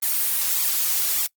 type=noise with flanger; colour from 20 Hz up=blue; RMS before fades=-22 dBFS; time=0.02-1.27 s; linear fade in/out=10 ms; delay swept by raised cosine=0.88 to 5.78 ms; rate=1.7 Hz; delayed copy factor=+0.75; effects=noise-tail reverb RT60 0.1 s tail -23 dB re dry + Opus 32 kbps